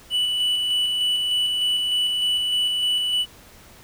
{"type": "tone with tremolo", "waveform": "triangle", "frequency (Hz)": 2964, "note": "F#7", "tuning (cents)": 2, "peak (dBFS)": -17, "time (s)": [0.1, 3.26], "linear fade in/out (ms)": 50, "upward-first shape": "square", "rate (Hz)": 3.3, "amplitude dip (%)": 25, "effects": ["pink hiss -48 dBFS RMS until 3.83 s"]}